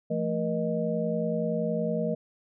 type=tone cluster; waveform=sine; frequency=170.3 / 221 / 476 / 620 Hz; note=F3 / A3 / A#4 / D#5; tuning=-43 / +8 / +36 / -6 cents; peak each=-31 dBFS; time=0.1-2.15 s; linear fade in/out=10 ms; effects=none

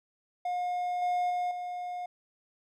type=tone with level steps; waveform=triangle; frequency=716 Hz; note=F5; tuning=43 cents sharp; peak=-27 / -24 / -26 / -32 dBFS; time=0.45-2.06 s; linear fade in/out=5 ms; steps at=1.02 / 1.3 / 1.51 s; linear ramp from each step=2 ms; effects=none

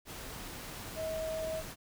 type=tone in noise; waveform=sine; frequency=638 Hz; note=D#5; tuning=43 cents sharp; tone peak=-34 dBFS; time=0.95-1.63 s; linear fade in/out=50 ms; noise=pink; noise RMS=-44 dBFS; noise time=0.05-1.76 s; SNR=+7 dB; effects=none

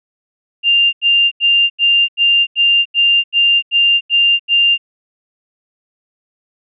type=tone bursts; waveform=sine; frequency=2794 Hz; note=F7; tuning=in tune; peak=-8 dBFS; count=11; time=0.63-4.78 s; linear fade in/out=50 ms; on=300 ms; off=85 ms; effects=none

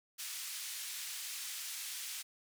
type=band-pass noise; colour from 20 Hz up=white; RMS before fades=-43 dBFS; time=0.18-2.23 s; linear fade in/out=20 ms; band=2000 to 11000 Hz; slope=12 dB/octave; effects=none

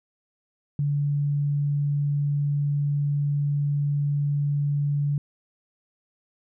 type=tone; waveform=sine; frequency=144.2 Hz; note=D3; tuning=31 cents flat; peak=-21 dBFS; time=0.79-5.18 s; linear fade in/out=2 ms; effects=none

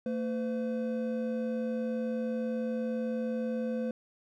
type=tone pair together; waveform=triangle; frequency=226.5 / 508.5 Hz; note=A#3 / C5; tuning=-50 / -50 cents; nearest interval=octave + major second; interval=1400 cents; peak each=-30 / -32 dBFS; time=0.06-3.91 s; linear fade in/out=2 ms; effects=none

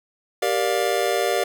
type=chord; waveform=square; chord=G minor seventh; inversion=none; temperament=just; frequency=392 / 470.4 / 588 / 705.6 Hz; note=G4 / Bb4 / D5 / F5; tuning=0 / +16 / +2 / +18 cents; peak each=-26 dBFS; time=0.42-1.44 s; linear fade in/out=5 ms; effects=none

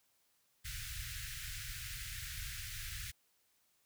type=band-stop noise; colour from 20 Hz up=pink; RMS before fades=-44 dBFS; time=0.64-3.12 s; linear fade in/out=20 ms; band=130 to 1500 Hz; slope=48 dB/octave; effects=white hiss -75 dBFS RMS until 3.85 s

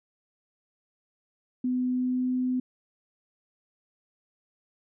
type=tone with pitch glide; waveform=sine; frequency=251.7 to 253.5 Hz; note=B3 to B3; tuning=+33 to +45 cents; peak=-24 dBFS; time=1.64-2.6 s; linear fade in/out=5 ms; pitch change=+12 cents; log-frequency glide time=1.88-2.3 s; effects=none

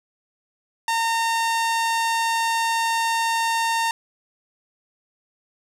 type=tone; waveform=sawtooth; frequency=914 Hz; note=A#5; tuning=34 cents flat; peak=-16 dBFS; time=0.88-3.91 s; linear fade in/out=2 ms; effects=low-pass 11000 Hz 12 dB/octave + 8-bit

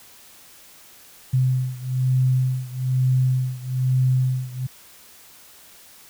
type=beating tone pair; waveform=sine; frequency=128.3 / 129.4 Hz; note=C3 / C3; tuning=-34 / -19 cents; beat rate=1.1 Hz; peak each=-20 / -22 dBFS; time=1.33-4.67 s; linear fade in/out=10 ms; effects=white hiss -48 dBFS RMS until 6.09 s

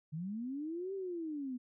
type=linear two-way sweep; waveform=sine; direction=up then down; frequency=146.83 to 395 to 242 Hz; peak=-37 dBFS; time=0.12-1.58 s; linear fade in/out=20 ms; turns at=0.94 s; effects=none

